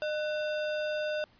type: tone with sample-and-hold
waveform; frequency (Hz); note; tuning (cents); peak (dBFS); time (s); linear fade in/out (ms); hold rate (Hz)
sine; 609; D#5; -37; -29; 0.02-1.24; 0; 2100
effects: pink hiss -63 dBFS RMS until 1.39 s + resampled to 11025 Hz